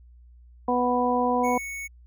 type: harmonic tone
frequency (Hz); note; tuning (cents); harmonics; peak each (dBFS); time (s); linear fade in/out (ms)
246.9; B3; 0; 1 / 2 / 3 / 4; -26 / -26 / -26 / -26; 0.68-1.58; 5
type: tone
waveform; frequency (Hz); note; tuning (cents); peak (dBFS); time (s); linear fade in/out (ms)
square; 2217; C#7; 0; -33; 1.43-1.88; 20
effects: added 60 Hz sine -48 dBFS peak until 2.06 s